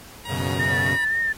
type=tone with pitch glide; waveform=15% pulse; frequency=948 to 966.2 Hz; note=A#5 to B5; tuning=+29 to -38 cents; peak=-27 dBFS; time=0.25-1.05 s; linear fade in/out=5 ms; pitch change=+33 cents; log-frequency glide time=0.62-0.72 s
type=chord; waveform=sawtooth; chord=F# suspended fourth; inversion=none; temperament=equal with one note detuned; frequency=93.09 / 123.47 / 138.59 Hz; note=F#2 / B2 / C#3; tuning=+11 / 0 / 0 cents; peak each=-25 dBFS; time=0.27-0.98 s; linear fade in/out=50 ms
type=tone with vibrato; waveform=sine; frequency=1800 Hz; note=A6; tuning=39 cents sharp; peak=-20 dBFS; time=0.59-1.33 s; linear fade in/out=10 ms; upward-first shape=triangle; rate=3.7 Hz; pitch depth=53 cents each way
effects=pink hiss -44 dBFS RMS until 1.37 s + AAC 48 kbps